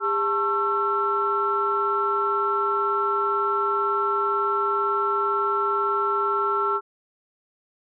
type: tone cluster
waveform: sine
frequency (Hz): 402.9 / 883 / 1092 / 1341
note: G4 / A5 / C#6 / E6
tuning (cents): +48 / +6 / -26 / +29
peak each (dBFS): -26 / -30 / -30 / -22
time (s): 0-6.81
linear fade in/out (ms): 50
effects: tanh soft clip ceiling -10 dBFS